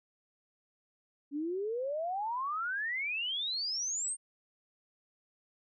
sine exponential sweep, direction up, 277.2 to 8870 Hz, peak -32 dBFS, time 1.31-4.17 s, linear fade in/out 50 ms, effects none

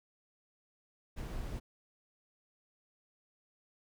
brown noise with ADSR envelope, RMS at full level -38 dBFS, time 1.16-1.6 s, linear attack 27 ms, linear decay 33 ms, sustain -2 dB, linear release 17 ms, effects none

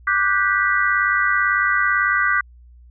sine chord, G major seventh, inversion second, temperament just, 1176 / 1470 / 1568 / 1960 Hz, D6 / F#6 / G6 / B6, +2 / -12 / 0 / -14 cents, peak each -21 dBFS, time 0.07-2.41 s, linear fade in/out 5 ms, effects added 60 Hz sine -43 dBFS peak until 2.9 s

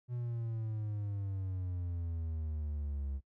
triangle exponential sweep, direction down, 123.47 to 67.6 Hz, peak -33 dBFS, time 0.08-3.21 s, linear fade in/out 50 ms, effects noise-tail reverb RT60 0.1 s tail -22 dB re dry

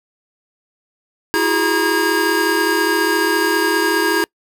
square tone cluster, 327.3 / 361.9 / 412.2 / 942 / 1627 Hz, E4 / F#4 / G#4 / A#5 / G#6, -12 / -38 / -13 / +18 / -36 cents, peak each -21 / -23 / -22 / -23 / -20 dBFS, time 1.34-4.24 s, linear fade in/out 0 ms, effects noise-tail reverb RT60 0.1 s tail -26 dB re dry

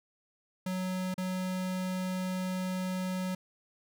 square tone with dropouts, 185 Hz, F#3, in tune, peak -32 dBFS, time 0.66-3.35 s, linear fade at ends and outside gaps 5 ms, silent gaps 1.142-1.179 s, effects none

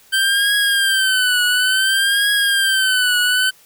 25% pulse tone with vibrato, 1556 Hz, G6, 13 cents flat, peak -10 dBFS, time 0.12-3.51 s, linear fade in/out 20 ms, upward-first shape triangle, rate 0.57 Hz, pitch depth 110 cents each way, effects white hiss -50 dBFS RMS until 3.65 s

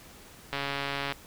click train, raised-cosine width 0.3 ms, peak -15 dBFS, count 84, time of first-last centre 0.53-1.123 s, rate 140 Hz, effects pink hiss -51 dBFS RMS until 1.26 s

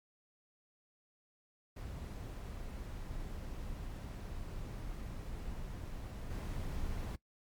brown noise with level steps, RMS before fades -43 / -39 dBFS, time 1.76-7.16 s, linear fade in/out 10 ms, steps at 6.3 s, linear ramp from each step 10 ms, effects noise-tail reverb RT60 0.1 s tail -19 dB re dry + MP3 96 kbps

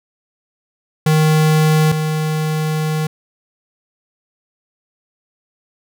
square tone pair in turn, 155.56 / 155.56 Hz, D#3 / D#3, 0 / 0 cents, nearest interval unison, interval 0 cents, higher neither, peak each -11 / -17 dBFS, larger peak first, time 1.06-1.92 / 1.92-3.07 s, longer second, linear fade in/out 5 ms, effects none

